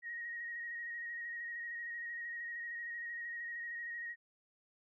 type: tone with vibrato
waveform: sine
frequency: 1880 Hz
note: A#6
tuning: 14 cents sharp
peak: -40 dBFS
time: 0.02-4.16 s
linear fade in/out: 50 ms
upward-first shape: square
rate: 13 Hz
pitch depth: 18 cents each way
effects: none